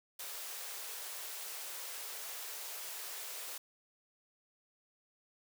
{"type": "high-pass noise", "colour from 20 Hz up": "white", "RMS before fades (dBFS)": -44, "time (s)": [0.19, 3.58], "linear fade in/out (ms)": 5, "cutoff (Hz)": 390, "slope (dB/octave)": 48, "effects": []}